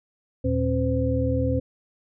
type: tone cluster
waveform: sine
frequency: 78.7 / 118.2 / 266.8 / 511 Hz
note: D#2 / A#2 / C4 / C5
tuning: +20 / +24 / +34 / -41 cents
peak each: -26 dBFS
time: 0.44-1.6 s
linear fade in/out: 10 ms
effects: none